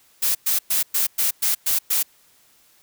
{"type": "noise bursts", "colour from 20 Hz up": "blue", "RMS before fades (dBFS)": -20, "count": 8, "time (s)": [0.22, 2.03], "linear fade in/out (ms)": 10, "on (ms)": 130, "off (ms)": 110, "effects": ["white hiss -57 dBFS RMS until 2.82 s"]}